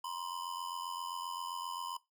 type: ring-modulated tone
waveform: square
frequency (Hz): 1002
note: B5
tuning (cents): +25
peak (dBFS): -36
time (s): 0.04-1.97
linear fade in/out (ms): 5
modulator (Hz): 43.8
effects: noise-tail reverb RT60 0.2 s tail -19 dB re dry